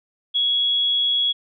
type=tone; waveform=sine; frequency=3343 Hz; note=G#7; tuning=11 cents sharp; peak=-17 dBFS; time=0.34-1.33 s; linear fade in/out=20 ms; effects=none